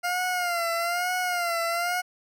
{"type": "tone with vibrato", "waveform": "20% pulse", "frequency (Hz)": 701, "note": "F5", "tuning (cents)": 6, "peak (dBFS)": -20, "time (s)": [0.03, 2.02], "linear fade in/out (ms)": 20, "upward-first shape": "sine", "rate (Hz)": 1.1, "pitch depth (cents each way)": 74, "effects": []}